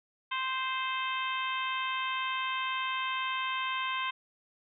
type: harmonic tone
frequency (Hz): 522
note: C5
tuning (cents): -4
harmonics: 2 / 3 / 4 / 5 / 6 / 7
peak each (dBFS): -33 / -39 / -39 / -38 / -39 / -45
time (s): 0.31-4.11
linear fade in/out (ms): 10
effects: none